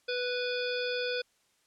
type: harmonic tone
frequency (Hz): 493.9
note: B4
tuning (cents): 0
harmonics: 1 / 3 / 5 / 7 / 9 / 10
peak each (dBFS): -32 / -37 / -39 / -40 / -42 / -42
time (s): 0.08-1.22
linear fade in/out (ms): 10
effects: white hiss -70 dBFS RMS until 1.66 s + low-pass 9000 Hz 12 dB/octave